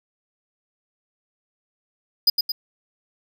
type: tone with echo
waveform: square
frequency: 4955 Hz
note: D#8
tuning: 8 cents flat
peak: -13 dBFS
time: 2.27-2.3 s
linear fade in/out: 5 ms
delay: 110 ms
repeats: 2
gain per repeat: -5 dB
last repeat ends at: 2.52 s
effects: none